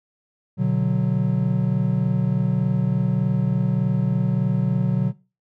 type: chord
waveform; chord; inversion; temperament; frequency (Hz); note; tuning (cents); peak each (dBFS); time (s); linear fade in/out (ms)
triangle; B minor; none; equal; 123.47 / 146.83 / 185; B2 / D3 / F#3; 0 / 0 / 0; -21 / -21 / -19; 0.57-5.13; 50
effects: noise-tail reverb RT60 0.3 s tail -20 dB re dry